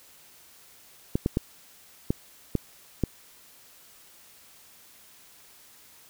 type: clicks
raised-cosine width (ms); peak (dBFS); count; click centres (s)
3; -10; 6; 1.155 / 1.261 / 1.371 / 2.105 / 2.553 / 3.037
effects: white hiss -54 dBFS RMS until 6.09 s